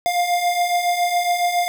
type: beating tone pair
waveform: square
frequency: 698.5 / 705.7 Hz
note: F5 / F5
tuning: 0 / +18 cents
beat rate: 7.2 Hz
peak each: -25 / -19 dBFS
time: 0.06-1.68 s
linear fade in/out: 0 ms
effects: none